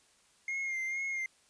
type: tone with vibrato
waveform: triangle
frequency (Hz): 2126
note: C7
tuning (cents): +27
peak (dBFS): -31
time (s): 0.48-1.26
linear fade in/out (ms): 2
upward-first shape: sine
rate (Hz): 2.2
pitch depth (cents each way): 36
effects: white hiss -66 dBFS RMS until 1.49 s + resampled to 22050 Hz